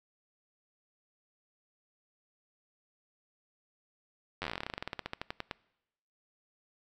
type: slowing click train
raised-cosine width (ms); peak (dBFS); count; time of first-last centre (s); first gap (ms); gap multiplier
0.3; -19; 27; 4.42-5.512; 10; 1.1
effects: noise-tail reverb RT60 0.9 s tail -23 dB re dry